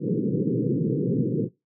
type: band-pass noise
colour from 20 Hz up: pink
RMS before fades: -24 dBFS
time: 0-1.49 s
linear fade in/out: 50 ms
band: 120 to 480 Hz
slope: 96 dB/octave
effects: noise-tail reverb RT60 0.2 s tail -19 dB re dry